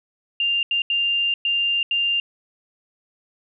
sine tone bursts at uneven times, 2794 Hz, F7, in tune, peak -18 dBFS, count 5, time 0.4-0.63 / 0.71-0.82 / 0.9-1.34 / 1.45-1.83 / 1.91-2.2 s, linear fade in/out 2 ms, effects none

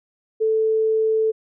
sine tone, 440 Hz, A4, in tune, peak -16 dBFS, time 0.4-1.32 s, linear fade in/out 20 ms, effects none

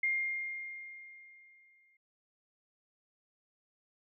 sine tone with exponential decay, 2119 Hz, C7, 21 cents sharp, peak -27 dBFS, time 0.03-1.97 s, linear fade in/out 5 ms, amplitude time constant 420 ms, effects none

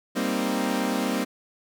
sawtooth chord, C minor seventh, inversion second, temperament equal, 196 / 233.1 / 261.6 / 311.1 Hz, G3 / Bb3 / C4 / Eb4, 0 / 0 / 0 / 0 cents, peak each -26 / -25 / -24 / -28 dBFS, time 0.15-1.25 s, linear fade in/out 20 ms, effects none

